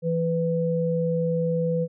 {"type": "tone pair together", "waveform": "sine", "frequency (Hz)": [166.1, 497.7], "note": ["E3", "B4"], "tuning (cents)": [13, 13], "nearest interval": "octave + perfect fifth", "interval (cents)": 1900, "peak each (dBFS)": -24, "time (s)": [0.02, 1.88], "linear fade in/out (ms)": 50, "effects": []}